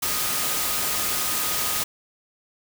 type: tone in noise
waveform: sine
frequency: 1244.5 Hz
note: D#6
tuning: in tune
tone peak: -36 dBFS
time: 0.02-1.84 s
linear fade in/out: 10 ms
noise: white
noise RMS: -25 dBFS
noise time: 0.02-1.84 s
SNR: -14 dB
effects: none